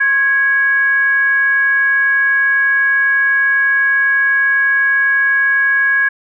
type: tone with frequency modulation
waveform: sine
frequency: 1658 Hz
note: G#6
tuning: 3 cents flat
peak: -10 dBFS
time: 0-6.09 s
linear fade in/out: 10 ms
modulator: 586 Hz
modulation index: 0.31
effects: none